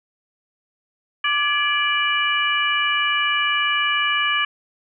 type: harmonic tone with a mistuned harmonic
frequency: 587.3 Hz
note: D5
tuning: in tune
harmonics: 2 / 3 / 4 / 5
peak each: -23 / -23 / -23 / -23 dBFS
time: 1.24-4.45 s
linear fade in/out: 5 ms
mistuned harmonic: 3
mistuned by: -62 cents
effects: none